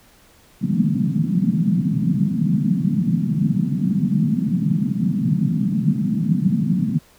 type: band-pass noise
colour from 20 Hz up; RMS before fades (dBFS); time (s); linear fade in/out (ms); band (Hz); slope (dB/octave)
white; -19; 0.61-6.99; 20; 140 to 230; 48
effects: pink hiss -52 dBFS RMS until 7.18 s